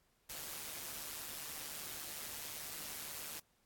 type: noise with amplitude modulation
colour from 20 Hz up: white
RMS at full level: -43 dBFS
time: 0.29-3.4 s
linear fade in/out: 10 ms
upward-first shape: sine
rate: 150 Hz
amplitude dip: 55%
effects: pink hiss -75 dBFS RMS until 3.65 s + AAC 64 kbps